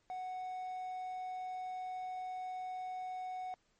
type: tone with quantisation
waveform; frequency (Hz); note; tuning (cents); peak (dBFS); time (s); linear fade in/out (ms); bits
triangle; 740; F#5; 0; -37; 0.1-3.54; 0; 10
effects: pink hiss -75 dBFS RMS until 3.79 s + MP3 32 kbps